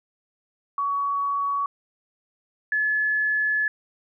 sine tone pair in turn, 1126 / 1715.4 Hz, C#6 / A6, +27 / -44 cents, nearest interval perfect fifth, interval 729 cents, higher second, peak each -22 / -20 dBFS, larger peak second, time 0.78-1.66 / 2.72-3.68 s, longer second, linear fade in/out 2 ms, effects none

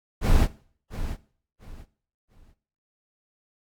brown noise with echo, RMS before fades -18 dBFS, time 0.21-0.48 s, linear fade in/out 50 ms, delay 690 ms, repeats 3, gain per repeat -12 dB, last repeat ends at 2.55 s, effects noise-tail reverb RT60 0.5 s tail -18 dB re dry + AAC 64 kbps

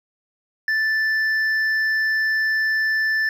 sine tone with hard clipping, 1760 Hz, A6, in tune, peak -19 dBFS, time 0.68-3.29 s, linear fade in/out 2 ms, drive 4 dB, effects none

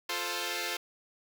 5% pulse chord, F major, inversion none, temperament equal, 349.2 / 440 / 523.3 Hz, F4 / A4 / C5, 0 / 0 / 0 cents, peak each -25 dBFS, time 0.09-0.77 s, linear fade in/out 5 ms, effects none

